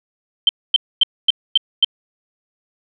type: tone bursts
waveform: sine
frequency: 3120 Hz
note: G7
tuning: 9 cents flat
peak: -8 dBFS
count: 6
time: 0.47-1.846 s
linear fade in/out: 2 ms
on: 21 ms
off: 250 ms
effects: none